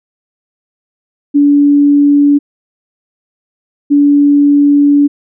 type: tone pair in turn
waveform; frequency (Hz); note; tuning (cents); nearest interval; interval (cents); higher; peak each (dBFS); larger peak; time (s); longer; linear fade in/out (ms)
sine; 287.4 / 287.4; D4 / D4; -37 / -37; unison; 0; neither; -4; neither; 1.34-2.39 / 3.9-5.08; second; 20
effects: none